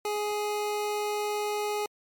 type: tone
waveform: 25% pulse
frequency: 417.5 Hz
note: G#4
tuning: 9 cents sharp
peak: -24 dBFS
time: 0.05-1.86 s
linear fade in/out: 2 ms
effects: MP3 96 kbps